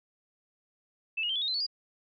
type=tone with pitch steps; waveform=sine; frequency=2637 / 2876 / 3136 / 3420 / 3729 / 4067 / 4435 / 4836 Hz; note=E7 / F#7 / G7 / A7 / A#7 / C8 / C#8 / D8; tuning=0 / -50 / 0 / -50 / 0 / -50 / 0 / +50 cents; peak=-28 dBFS; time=1.17-1.666 s; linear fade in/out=10 ms; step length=62 ms; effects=none